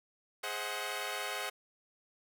10% pulse chord, Ab dominant seventh, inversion none, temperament equal with one note detuned, 415.3 / 523.3 / 635.7 / 740 Hz, Ab4 / C5 / Eb5 / Gb5, 0 / 0 / +37 / 0 cents, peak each -34 / -33 / -34 / -32 dBFS, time 0.43-1.5 s, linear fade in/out 10 ms, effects none

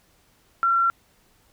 sine tone, 1363 Hz, F6, 43 cents flat, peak -17 dBFS, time 0.63-0.9 s, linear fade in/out 0 ms, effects pink hiss -61 dBFS RMS until 1.52 s

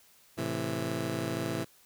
15% pulse chord, A minor, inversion none, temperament just, 110 / 132 / 165 Hz, A2 / C3 / E3, 0 / +16 / +2 cents, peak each -30 dBFS, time 0.37-1.65 s, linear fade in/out 20 ms, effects white hiss -61 dBFS RMS until 1.85 s

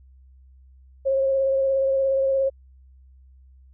sine tone with vibrato, 539 Hz, C#5, 49 cents flat, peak -18 dBFS, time 1.05-2.5 s, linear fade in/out 20 ms, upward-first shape sine, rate 17 Hz, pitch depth 18 cents each way, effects added 65 Hz sine -48 dBFS peak until 3.73 s

